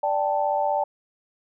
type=chord; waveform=sine; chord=D suspended fourth; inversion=none; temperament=equal; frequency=587.3 / 784 / 880 Hz; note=D5 / G5 / A5; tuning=0 / 0 / 0 cents; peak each=-25 dBFS; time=0.03-0.84 s; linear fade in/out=5 ms; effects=none